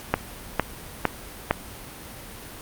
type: click train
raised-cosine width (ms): 0.5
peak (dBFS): -3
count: 4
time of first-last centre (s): 0.14-1.51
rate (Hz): 2.19
effects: pink hiss -40 dBFS RMS until 2.61 s + Opus 48 kbps